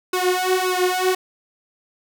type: tone with flanger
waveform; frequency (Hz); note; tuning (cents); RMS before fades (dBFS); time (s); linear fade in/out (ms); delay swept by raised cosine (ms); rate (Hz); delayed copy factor
sawtooth; 367.7; F#4; -11; -20; 0.13-1.15; 5; 0.76 to 4.06; 1.8; +1
effects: none